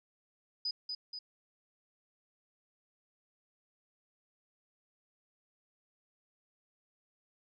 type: tone with echo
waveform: sine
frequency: 4978 Hz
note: D#8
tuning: in tune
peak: -32 dBFS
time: 0.65-0.71 s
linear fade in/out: 5 ms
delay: 240 ms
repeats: 2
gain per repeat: -4 dB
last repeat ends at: 1.19 s
effects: none